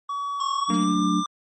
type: tone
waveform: triangle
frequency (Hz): 1133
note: C#6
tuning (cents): +37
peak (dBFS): -24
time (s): 0.09-0.7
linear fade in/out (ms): 5
type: tone with pitch glide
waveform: square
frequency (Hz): 1091 to 1189.7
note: C#6 to D6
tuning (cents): -28 to +22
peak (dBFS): -26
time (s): 0.4-1.26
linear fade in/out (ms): 2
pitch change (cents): +150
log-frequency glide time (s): 0.55-0.92
type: chord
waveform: sine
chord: D major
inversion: first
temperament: equal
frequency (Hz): 185 / 220 / 293.7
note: F#3 / A3 / D4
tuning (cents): 0 / 0 / 0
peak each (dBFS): -23 / -27 / -23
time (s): 0.68-1.24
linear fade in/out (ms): 50
type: tone with exponential decay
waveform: sawtooth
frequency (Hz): 231.7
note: A#3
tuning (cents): -10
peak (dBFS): -23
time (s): 0.7-1.26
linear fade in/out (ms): 0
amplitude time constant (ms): 120
effects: MP3 32 kbps